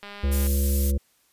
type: click train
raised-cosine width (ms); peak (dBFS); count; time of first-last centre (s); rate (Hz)
0.3; -24; 90; 0.03-0.468; 203
type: harmonic tone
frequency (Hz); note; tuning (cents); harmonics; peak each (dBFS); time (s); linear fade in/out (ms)
69.3; C#2; 0; 1 / 3 / 5 / 7 / 8; -20 / -31 / -37 / -38 / -42; 0.23-0.98; 10
type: noise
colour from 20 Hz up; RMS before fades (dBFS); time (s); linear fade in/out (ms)
violet; -28; 0.31-0.92; 20
effects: white hiss -64 dBFS RMS until 1.32 s + resampled to 32000 Hz